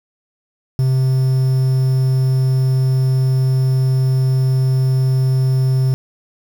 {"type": "tone with quantisation", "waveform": "triangle", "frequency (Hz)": 130.81, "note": "C3", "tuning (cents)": 0, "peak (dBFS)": -10, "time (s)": [0.79, 5.94], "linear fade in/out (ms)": 0, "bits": 6, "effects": []}